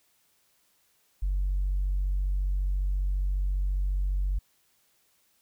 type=tone; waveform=sine; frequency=47.32 Hz; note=F#1; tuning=40 cents sharp; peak=-23 dBFS; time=1.22-4.39 s; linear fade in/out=10 ms; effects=tanh soft clip ceiling -21 dBFS + white hiss -68 dBFS RMS until 5.41 s